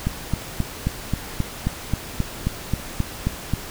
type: click train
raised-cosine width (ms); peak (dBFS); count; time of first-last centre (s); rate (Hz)
5; -8; 14; 0.07-3.537; 3.75
effects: pink hiss -35 dBFS RMS until 3.7 s